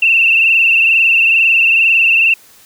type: tone with frequency modulation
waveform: sine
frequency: 2688 Hz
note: E7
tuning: 33 cents sharp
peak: -7 dBFS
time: 0.02-2.34 s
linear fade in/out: 5 ms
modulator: 22.2 Hz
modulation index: 3.7
effects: white hiss -44 dBFS RMS until 2.65 s